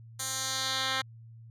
10% pulse tone with band-pass filter sweep, 263.7 Hz, C4, 14 cents sharp, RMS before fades -32 dBFS, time 0.19-1.02 s, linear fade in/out 10 ms, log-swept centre 8300 to 2700 Hz, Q 1.5, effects added 114 Hz sine -47 dBFS peak until 1.5 s

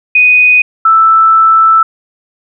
sine tone pair in turn, 2489 / 1321.1 Hz, D#7 / E6, 0 / +3 cents, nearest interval major seventh, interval 1097 cents, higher first, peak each -3 dBFS, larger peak neither, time 0.15-0.62 / 0.85-1.83 s, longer second, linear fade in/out 5 ms, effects none

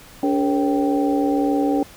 sine tone cluster, 286.3 / 408 / 470.2 / 544 / 781 Hz, D4 / G#4 / A#4 / C#5 / G5, -44 / -31 / +15 / -33 / -7 cents, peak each -18 / -27 / -27 / -27 / -25 dBFS, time 0.23-1.83 s, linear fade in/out 2 ms, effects pink hiss -44 dBFS RMS until 1.96 s

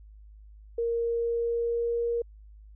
sine tone with pitch glide, 466.2 to 470.3 Hz, A#4 to A#4, 0 to +15 cents, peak -25 dBFS, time 0.78-2.22 s, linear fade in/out 5 ms, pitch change +15 cents, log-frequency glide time 0.97-2.08 s, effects added 52 Hz sine -47 dBFS peak until 2.75 s

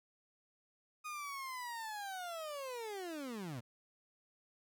30% pulse linear sweep, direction down, 1243 to 108.7 Hz, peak -39 dBFS, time 1.04-3.61 s, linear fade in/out 20 ms, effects none

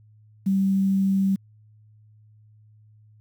sine tone with quantisation, 193.8 Hz, G3, 20 cents flat, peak -18 dBFS, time 0.46-1.36 s, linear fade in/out 10 ms, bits 8, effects added 107 Hz sine -51 dBFS peak until 3.2 s

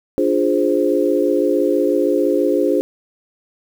sine chord, D half-diminished seventh, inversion none, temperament equal, 293.7 / 349.2 / 415.3 / 523.3 Hz, D4 / F4 / Ab4 / C5, 0 / 0 / 0 / 0 cents, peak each -19 dBFS, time 0.18-2.81 s, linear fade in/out 0 ms, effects 7-bit

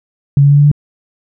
sine tone with pitch steps, 140.6 / 142.07 / 143.55 / 145.05 / 146.57 Hz, C#3 / C#3 / D3 / D3 / D3, +25 / +43 / -39 / -21 / -3 cents, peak -4 dBFS, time 0.37-0.715 s, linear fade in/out 2 ms, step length 69 ms, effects none

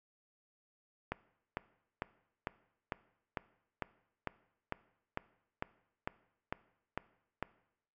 click train, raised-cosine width 0.5 ms, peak -20 dBFS, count 15, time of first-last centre 1.12-7.426 s, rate 2.22 Hz, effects noise-tail reverb RT60 0.8 s tail -20 dB re dry

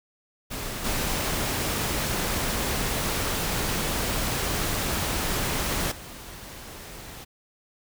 pink noise with level steps, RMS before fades -33 / -27 / -41 dBFS, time 0.5-7.25 s, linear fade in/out 20 ms, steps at 0.84 / 5.91 s, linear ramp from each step 10 ms, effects none

